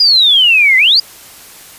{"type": "exponential two-way sweep", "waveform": "sine", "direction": "down then up", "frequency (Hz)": [4978, 2000, 4978], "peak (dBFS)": -5, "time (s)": [0, 1], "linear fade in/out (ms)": 5, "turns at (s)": 0.77, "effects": ["white hiss -36 dBFS RMS until 1.78 s", "resampled to 32000 Hz"]}